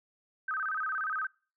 sine tone with vibrato, 1396.9 Hz, F6, in tune, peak -30 dBFS, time 0.48-1.27 s, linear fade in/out 5 ms, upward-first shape square, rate 17 Hz, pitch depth 180 cents each way, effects noise-tail reverb RT60 0.4 s tail -26 dB re dry

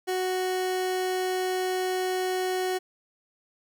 30% pulse tone, 370 Hz, F#4, in tune, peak -23 dBFS, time 0.07-2.79 s, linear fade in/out 20 ms, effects none

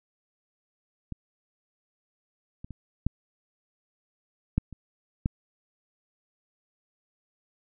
clicks, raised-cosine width 5 ms, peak -22 / -27 / -27 / -12 / -10 / -29 / -12 dBFS, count 7, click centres 1.123 / 2.645 / 2.707 / 3.066 / 4.58 / 4.727 / 5.259 s, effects none

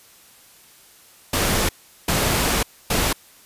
pink noise bursts at uneven times, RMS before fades -20 dBFS, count 3, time 1.33-1.69 / 2.08-2.63 / 2.9-3.13 s, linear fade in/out 5 ms, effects white hiss -50 dBFS RMS until 3.45 s + resampled to 32000 Hz

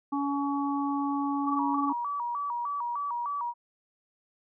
harmonic tone, 281.8 Hz, C#4, 29 cents sharp, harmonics 1 / 3 / 4, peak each -28 / -33 / -34 dBFS, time 0.12-1.93 s, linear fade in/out 10 ms
sine tone with vibrato, 1046.5 Hz, C6, in tune, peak -29 dBFS, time 1.44-3.54 s, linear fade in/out 50 ms, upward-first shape square, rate 3.3 Hz, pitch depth 160 cents each way
effects none

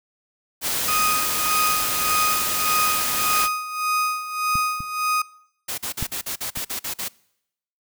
white noise, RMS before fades -24 dBFS, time 0.61-3.49 s, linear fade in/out 50 ms
35% pulse tone with tremolo, 1246 Hz, D#6, 2 cents sharp, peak -17 dBFS, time 0.88-5.22 s, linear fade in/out 5 ms, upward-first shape sine, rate 1.7 Hz, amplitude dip 75%
clicks, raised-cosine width 5 ms, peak -17 / -21 / -14 / -22 dBFS, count 4, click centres 4.555 / 4.805 / 6.026 / 6.574 s
white noise bursts, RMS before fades -28 dBFS, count 10, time 5.68-7.085 s, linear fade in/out 10 ms, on 100 ms, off 45 ms
effects noise-tail reverb RT60 0.8 s tail -24 dB re dry

